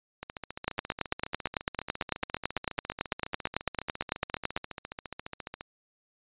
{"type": "two click trains", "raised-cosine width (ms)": 0.3, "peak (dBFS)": [-21, -11], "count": [79, 36], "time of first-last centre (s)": [[0.23, 5.609], [0.68, 4.565]], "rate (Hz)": [14.5, 9.01], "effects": ["resampled to 8000 Hz"]}